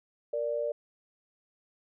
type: tone pair together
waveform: sine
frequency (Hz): 466.2 / 587.4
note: A#4 / D5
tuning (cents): 0 / 0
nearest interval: major third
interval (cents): 400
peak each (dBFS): -33 / -30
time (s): 0.33-0.72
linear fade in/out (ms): 5
effects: none

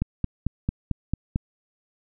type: click train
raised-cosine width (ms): 5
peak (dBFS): -11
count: 7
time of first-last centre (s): 0.02-1.359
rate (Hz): 4.48
effects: none

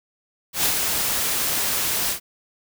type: noise with ADSR envelope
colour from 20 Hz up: white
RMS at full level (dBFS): -19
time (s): 0.53-2.2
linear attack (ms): 110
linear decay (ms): 93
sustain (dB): -4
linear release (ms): 100
effects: none

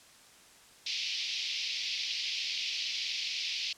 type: band-pass noise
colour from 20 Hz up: white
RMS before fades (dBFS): -35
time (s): 0.86-3.73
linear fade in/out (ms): 5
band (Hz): 2300 to 5300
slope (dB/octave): 48
effects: white hiss -57 dBFS RMS until 3.77 s + low-pass 9000 Hz 12 dB/octave

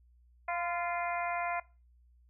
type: harmonic tone with a mistuned harmonic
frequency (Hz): 347.6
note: F4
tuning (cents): -8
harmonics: 2 / 3 / 4 / 5 / 6 / 7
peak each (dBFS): -34 / -38 / -41 / -45 / -40 / -44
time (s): 0.48-1.6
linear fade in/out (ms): 5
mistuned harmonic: 3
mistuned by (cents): -29
effects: noise-tail reverb RT60 0.3 s tail -20 dB re dry + added 60 Hz sine -60 dBFS peak until 2.29 s

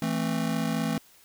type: chord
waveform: square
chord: A minor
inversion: second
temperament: just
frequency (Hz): 165 / 220 / 264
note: E3 / A3 / C4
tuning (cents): +2 / 0 / +16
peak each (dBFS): -31 / -30 / -32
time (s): 0.02-0.98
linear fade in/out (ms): 2
effects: white hiss -57 dBFS RMS until 1.24 s

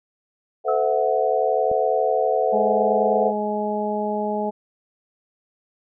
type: chord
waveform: sine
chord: F# half-diminished seventh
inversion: first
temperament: equal with one note detuned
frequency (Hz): 440 / 511.9 / 659.3 / 740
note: A4 / C5 / E5 / F#5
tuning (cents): 0 / -38 / 0 / 0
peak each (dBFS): -23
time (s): 0.64-3.33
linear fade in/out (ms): 50
type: tone with exponential decay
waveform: sine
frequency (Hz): 1297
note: E6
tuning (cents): -28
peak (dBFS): -25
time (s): 0.68-1.06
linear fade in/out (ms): 5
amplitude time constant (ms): 81
type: click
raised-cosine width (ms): 2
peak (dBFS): -20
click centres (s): 1.715
type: harmonic tone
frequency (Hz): 210.1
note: G#3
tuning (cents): +20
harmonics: 1 / 2 / 3 / 4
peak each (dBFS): -27 / -27 / -27 / -27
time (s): 2.52-4.51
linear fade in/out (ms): 20
effects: none

